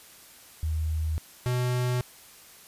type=tone pair in turn; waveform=sine / square; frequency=78.8 / 124.45 Hz; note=D#2 / B2; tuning=+23 / +14 cents; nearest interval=minor sixth; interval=791 cents; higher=second; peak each=-25 dBFS; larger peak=neither; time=0.63-1.18 / 1.46-2.01 s; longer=neither; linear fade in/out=0 ms; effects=white hiss -51 dBFS RMS until 2.67 s + resampled to 32000 Hz